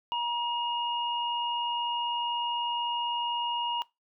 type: tone pair together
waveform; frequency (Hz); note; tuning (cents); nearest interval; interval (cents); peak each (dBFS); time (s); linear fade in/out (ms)
sine; 951 / 2857; A#5 / F7; +34 / +39; octave + perfect fifth; 1905; -28 / -33; 0.12-3.82; 0
effects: noise-tail reverb RT60 0.2 s tail -20 dB re dry